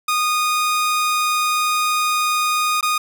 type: tone with dropouts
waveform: sawtooth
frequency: 1233 Hz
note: D#6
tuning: 16 cents flat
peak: -13 dBFS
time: 0.08-2.98 s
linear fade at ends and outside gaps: 5 ms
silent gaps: 2.81-2.827 s
effects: none